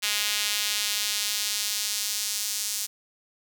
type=tone with high-pass filter sweep; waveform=sawtooth; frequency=207.9 Hz; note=G#3; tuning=2 cents sharp; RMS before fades=-28 dBFS; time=0.02-2.87 s; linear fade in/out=20 ms; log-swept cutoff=2900 to 6000 Hz; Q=1.1; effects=none